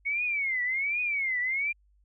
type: tone with vibrato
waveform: sine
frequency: 2200 Hz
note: C#7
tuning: 14 cents flat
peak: -26 dBFS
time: 0.05-1.73 s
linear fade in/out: 20 ms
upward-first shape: triangle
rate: 1.3 Hz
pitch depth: 220 cents each way
effects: added 50 Hz sine -61 dBFS peak until 2.04 s